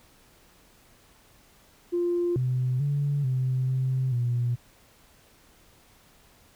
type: tone with pitch steps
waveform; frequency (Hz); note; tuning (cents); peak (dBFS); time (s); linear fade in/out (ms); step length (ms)
sine; 348.8 / 127 / 143.2 / 129 / 130.3 / 121; F4 / B2 / D3 / C3 / C3 / B2; -2 / +49 / -43 / -24 / -7 / -35; -22; 1.92-4.56; 20; 440
effects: tanh soft clip ceiling -18 dBFS + pink hiss -58 dBFS RMS until 6.55 s